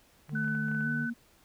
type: tone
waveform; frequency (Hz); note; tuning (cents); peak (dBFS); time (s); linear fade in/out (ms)
triangle; 150; D3; +37; -32; 0.28-1.08; 50
type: clicks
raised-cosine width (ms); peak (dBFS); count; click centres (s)
0.5; -35; 8; 0.294 / 0.445 / 0.481 / 0.551 / 0.684 / 0.715 / 0.748 / 0.808
type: tone with pitch glide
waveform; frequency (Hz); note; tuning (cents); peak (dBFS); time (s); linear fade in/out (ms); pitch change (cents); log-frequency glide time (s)
sine; 219 to 234.7; A3 to A#3; -8 to +12; -32; 0.32-1.14; 20; +120; 0.82-0.88
type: tone with tremolo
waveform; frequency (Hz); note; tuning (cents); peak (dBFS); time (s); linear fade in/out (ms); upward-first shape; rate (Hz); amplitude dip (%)
sine; 1503; F#6; +27; -31; 0.35-1.1; 5; sine; 2.4; 25
effects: pink hiss -63 dBFS RMS until 1.44 s